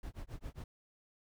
brown noise with tremolo, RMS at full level -42 dBFS, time 0.03-0.64 s, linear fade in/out 2 ms, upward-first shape sine, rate 7.4 Hz, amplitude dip 100%, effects none

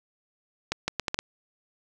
accelerating click train, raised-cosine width 0.2 ms, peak -9 dBFS, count 6, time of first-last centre 0.72-1.19 s, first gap 160 ms, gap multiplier 0.73, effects none

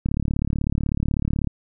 click train, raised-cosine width 5 ms, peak -10 dBFS, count 52, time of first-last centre 0.06-1.473 s, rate 36.1 Hz, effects none

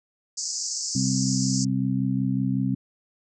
white band-pass noise, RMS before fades -30 dBFS, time 0.37-1.65 s, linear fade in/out 10 ms, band 4700 to 7600 Hz, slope 96 dB/octave
harmonic tone, 65.41 Hz, C2, in tune, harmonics 2 / 3 / 4, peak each -26 / -26 / -26 dBFS, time 0.95-2.75 s, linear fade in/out 5 ms
effects none

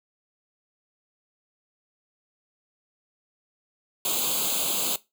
white noise with comb filter, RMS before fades -26 dBFS, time 4.05-4.96 s, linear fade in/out 2 ms, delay 0.27 ms, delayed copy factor +0.9, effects noise-tail reverb RT60 0.2 s tail -18 dB re dry + high-pass 200 Hz 12 dB/octave

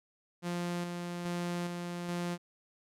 sawtooth tone with tremolo, 174.61 Hz, F3, in tune, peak -29 dBFS, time 0.42-2.38 s, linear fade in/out 50 ms, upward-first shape square, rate 1.2 Hz, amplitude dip 35%, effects low-pass 11000 Hz 12 dB/octave

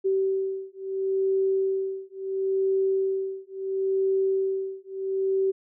sine beating tone pair, 384.6 / 385.33 Hz, G4 / G4, -33 / -30 cents, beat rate 0.73 Hz, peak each -26 dBFS, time 0.04-5.52 s, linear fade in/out 20 ms, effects none

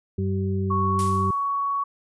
harmonic tone, 96.1 Hz, G2, 34 cents flat, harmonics 1 / 2 / 4, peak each -24 / -27 / -30 dBFS, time 0.18-1.31 s, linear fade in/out 5 ms
sine tone with pitch glide, 1108.7 to 1119 Hz, C#6 to C#6, 0 to +16 cents, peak -22 dBFS, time 0.7-1.84 s, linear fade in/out 10 ms, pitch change +16 cents, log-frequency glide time 0.8-1.17 s
blue noise with exponential decay, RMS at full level -30 dBFS, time 0.99-1.5 s, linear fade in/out 0 ms, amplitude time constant 110 ms
effects resampled to 24000 Hz

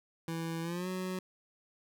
25% pulse tone with pitch glide, 164.81 to 184.99 Hz, E3 to F#3, 0 to 0 cents, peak -31 dBFS, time 0.28-1.19 s, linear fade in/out 2 ms, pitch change +200 cents, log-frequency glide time 0.62-0.88 s, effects none

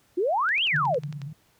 sine exponential two-way sweep, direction up then down, 329.6 to 3322 to 446.5 Hz, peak -21 dBFS, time 0.17-0.99 s, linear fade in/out 10 ms, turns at 0.64 s
click train, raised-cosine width 0.2 ms, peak -26 dBFS, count 9, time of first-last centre 0.49-1.217 s, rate 11 Hz
pink band-pass noise, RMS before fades -34 dBFS, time 0.72-1.33 s, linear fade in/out 10 ms, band 140 to 160 Hz, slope 96 dB/octave
effects pink hiss -63 dBFS RMS until 1.59 s + high-pass 60 Hz 12 dB/octave

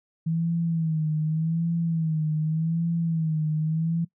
sine tone with vibrato, 161.1 Hz, E3, 39 cents flat, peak -22 dBFS, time 0.26-4.05 s, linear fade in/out 10 ms, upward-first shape sine, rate 0.85 Hz, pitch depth 76 cents each way, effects noise-tail reverb RT60 0.1 s tail -21 dB re dry

